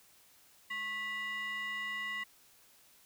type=tone with frequency modulation; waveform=sine; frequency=1970 Hz; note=B6; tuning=5 cents flat; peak=-34 dBFS; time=0.7-2.24 s; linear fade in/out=10 ms; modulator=880 Hz; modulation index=0.75; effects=tanh soft clip ceiling -33 dBFS + white hiss -63 dBFS RMS until 3.05 s